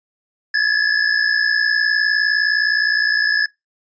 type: tone pair together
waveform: square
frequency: 1674.4 / 1734 Hz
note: G#6 / A6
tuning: +14 / -26 cents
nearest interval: minor second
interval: 60 cents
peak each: -18 / -18 dBFS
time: 0.54-3.46 s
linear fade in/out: 5 ms
effects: noise-tail reverb RT60 0.2 s tail -23 dB re dry + resampled to 16000 Hz